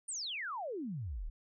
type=exponential sweep; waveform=sine; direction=down; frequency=9320 to 30.7 Hz; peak=-37 dBFS; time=0.08-1.3 s; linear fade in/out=10 ms; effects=none